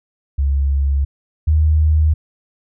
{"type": "tone pair in turn", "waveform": "sine", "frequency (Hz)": [69.3, 77.41], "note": ["C#2", "D#2"], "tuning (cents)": [0, -8], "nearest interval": "major second", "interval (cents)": 192, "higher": "second", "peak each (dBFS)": [-13, -10], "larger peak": "second", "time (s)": [[0.38, 1.05], [1.47, 2.14]], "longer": "neither", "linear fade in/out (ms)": 10, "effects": []}